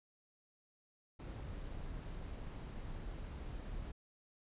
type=noise; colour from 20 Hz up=brown; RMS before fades=-45 dBFS; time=1.19-3.92 s; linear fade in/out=10 ms; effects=resampled to 8000 Hz